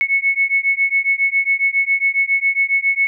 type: beating tone pair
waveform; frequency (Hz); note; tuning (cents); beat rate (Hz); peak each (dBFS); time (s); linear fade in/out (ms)
sine; 2199 / 2206.3; C#7 / C#7; -14 / -9; 7.3; -17; 0.01-3.07; 0
effects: none